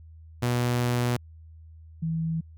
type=tone pair in turn; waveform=sawtooth / sine; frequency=121.8 / 162.58 Hz; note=B2 / E3; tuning=-24 / -24 cents; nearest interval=perfect fourth; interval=500 cents; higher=second; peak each=-19 / -25 dBFS; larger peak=first; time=0.42-1.17 / 2.02-2.41 s; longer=first; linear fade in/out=10 ms; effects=added 80 Hz sine -45 dBFS peak until 2.57 s